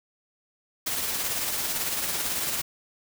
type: noise with tremolo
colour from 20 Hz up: white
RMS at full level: -27 dBFS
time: 0.86-2.62 s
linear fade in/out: 10 ms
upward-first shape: triangle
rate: 18 Hz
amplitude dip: 40%
effects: none